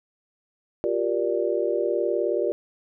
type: chord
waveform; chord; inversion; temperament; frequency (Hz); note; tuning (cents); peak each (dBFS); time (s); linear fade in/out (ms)
sine; G minor seventh; third; just; 352.8 / 392 / 470.4 / 588; F4 / G4 / Bb4 / D5; +18 / 0 / +16 / +2; -27; 0.84-2.52; 0
effects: none